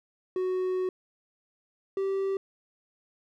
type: tone pair in turn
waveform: triangle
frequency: 370 / 388.6 Hz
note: F#4 / G4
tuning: 0 / -15 cents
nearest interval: minor second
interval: 85 cents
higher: second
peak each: -24 dBFS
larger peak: neither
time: 0.36-0.89 / 1.97-2.37 s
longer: first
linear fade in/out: 2 ms
effects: none